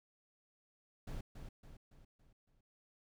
brown noise with echo, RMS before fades -43 dBFS, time 1.07-1.21 s, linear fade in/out 5 ms, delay 280 ms, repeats 5, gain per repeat -6 dB, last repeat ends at 2.61 s, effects none

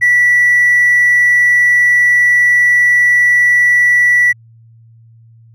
sine tone with hard clipping, 1955 Hz, B6, 18 cents flat, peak -7 dBFS, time 0.01-4.33 s, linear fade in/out 20 ms, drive 1 dB, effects added 114 Hz sine -40 dBFS peak until 5.54 s

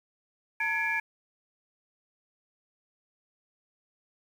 sine tone cluster, 905 / 1683 / 2187 / 2352 Hz, A5 / G#6 / C#7 / D7, +48 / +23 / -24 / +2 cents, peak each -34 / -29 / -37 / -30 dBFS, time 0.6-1 s, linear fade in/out 5 ms, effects tanh soft clip ceiling -17 dBFS + 9-bit

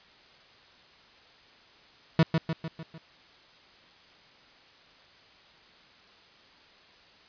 40% pulse tone with echo, 161.4 Hz, E3, 36 cents flat, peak -16 dBFS, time 2.19-2.23 s, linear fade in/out 2 ms, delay 150 ms, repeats 5, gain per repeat -5 dB, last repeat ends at 2.98 s, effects white hiss -56 dBFS RMS until 7.28 s + resampled to 11025 Hz

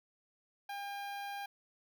sawtooth tone with notch filter, 804 Hz, G5, 44 cents sharp, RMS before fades -42 dBFS, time 0.69-1.46 s, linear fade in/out 5 ms, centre 7700 Hz, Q 0.78, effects none

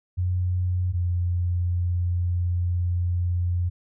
sine tone pair in turn, 90.4 / 88.23 Hz, F#2 / F2, -40 / +18 cents, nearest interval unison, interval 42 cents, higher first, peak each -21 dBFS, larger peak neither, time 0.17-0.93 / 0.93-3.7 s, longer second, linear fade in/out 20 ms, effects none

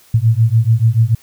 sine beating tone pair, 110 / 116.9 Hz, A2 / A#2, 0 / +5 cents, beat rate 6.9 Hz, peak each -12 dBFS, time 0.14-1.15 s, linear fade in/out 5 ms, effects white hiss -48 dBFS RMS until 1.22 s

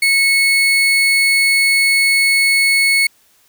35% pulse tone, 2200 Hz, C#7, 14 cents flat, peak -9 dBFS, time 0.02-3.07 s, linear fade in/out 5 ms, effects white hiss -54 dBFS RMS until 3.48 s

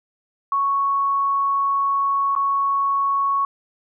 sine tone with dropouts, 1108.7 Hz, C#6, in tune, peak -17 dBFS, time 0.52-3.45 s, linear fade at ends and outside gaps 2 ms, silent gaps 2.352-2.362 s, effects none

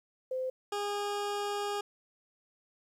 sine / 20% pulse tone pair in turn, 516 / 408.9 Hz, C5 / G#4, -24 / -27 cents, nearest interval major third, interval 403 cents, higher first, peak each -31 / -27 dBFS, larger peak second, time 0.31-0.5 / 0.72-1.81 s, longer second, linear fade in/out 5 ms, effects low-pass 10000 Hz 12 dB/octave + 11-bit

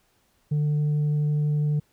triangle tone with tanh clipping, 149 Hz, D3, 25 cents sharp, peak -21 dBFS, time 0.51-1.8 s, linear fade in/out 10 ms, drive 7 dB, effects pink hiss -66 dBFS RMS until 1.92 s

